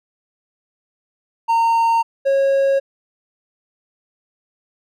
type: tone pair in turn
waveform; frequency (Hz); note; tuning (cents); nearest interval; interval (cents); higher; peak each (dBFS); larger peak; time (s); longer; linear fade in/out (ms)
triangle; 918 / 546.9; A#5 / C#5; -27 / -23; major sixth; 896; first; -11; neither; 1.48-2.03 / 2.25-2.8; neither; 20
effects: none